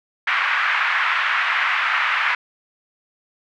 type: band-pass noise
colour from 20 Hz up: white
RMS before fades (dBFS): -20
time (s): 0.27-2.35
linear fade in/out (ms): 5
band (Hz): 1100 to 2200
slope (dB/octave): 24
effects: none